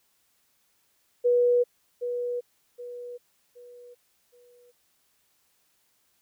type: tone with echo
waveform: sine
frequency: 486.8 Hz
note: B4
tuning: 25 cents flat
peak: -18 dBFS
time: 1.24-1.64 s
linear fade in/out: 20 ms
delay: 770 ms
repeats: 4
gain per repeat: -9 dB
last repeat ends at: 4.72 s
effects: white hiss -69 dBFS RMS until 6.21 s